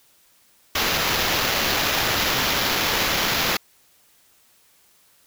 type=noise with sample-and-hold; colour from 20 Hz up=white; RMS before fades=-22 dBFS; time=0.75-3.57 s; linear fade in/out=5 ms; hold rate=8820 Hz; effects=white hiss -58 dBFS RMS until 5.26 s